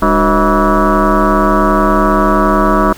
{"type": "tone with frequency modulation", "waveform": "sine", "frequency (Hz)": 468.7, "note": "A#4", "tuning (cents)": 9, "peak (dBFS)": -7, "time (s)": [0.02, 2.93], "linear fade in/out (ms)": 5, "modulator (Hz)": 168, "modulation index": 5.2, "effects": ["added 50 Hz sine -37 dBFS peak until 2.97 s", "pink hiss -35 dBFS RMS until 2.97 s"]}